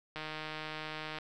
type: click train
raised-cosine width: 0.3 ms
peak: -24 dBFS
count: 160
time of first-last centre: 0.16-1.186 s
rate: 155 Hz
effects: none